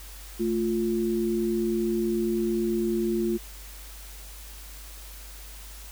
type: tone pair together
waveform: sine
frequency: 220 / 349.2 Hz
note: A3 / F4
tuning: 0 / 0 cents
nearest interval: minor sixth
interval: 800 cents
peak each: -27 / -25 dBFS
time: 0.39-3.38 s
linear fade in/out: 20 ms
effects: added 50 Hz sine -42 dBFS peak until 5.91 s + white hiss -46 dBFS RMS until 5.91 s